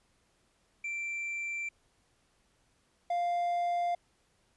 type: tone pair in turn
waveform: triangle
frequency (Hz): 2349 / 698.4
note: D7 / F5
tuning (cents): 0 / 0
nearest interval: octave + major sixth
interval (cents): 2100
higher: first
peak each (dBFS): -32 / -26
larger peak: second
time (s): 0.84-1.69 / 3.1-3.95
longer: neither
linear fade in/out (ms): 5
effects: pink hiss -71 dBFS RMS until 4.56 s + resampled to 24000 Hz